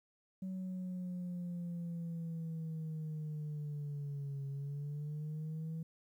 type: linear two-way sweep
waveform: sine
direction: down then up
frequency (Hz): 188.6 to 138 to 163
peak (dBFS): -36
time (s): 0.42-5.83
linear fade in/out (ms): 5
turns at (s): 4.47
effects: tanh soft clip ceiling -37 dBFS + 12-bit